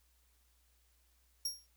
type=tone with exponential decay; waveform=sawtooth; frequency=5588 Hz; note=F8; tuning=in tune; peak=-29 dBFS; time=1.45-1.67 s; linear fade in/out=5 ms; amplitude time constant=46 ms; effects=added 60 Hz sine -70 dBFS peak until 1.76 s + white hiss -74 dBFS RMS until 1.76 s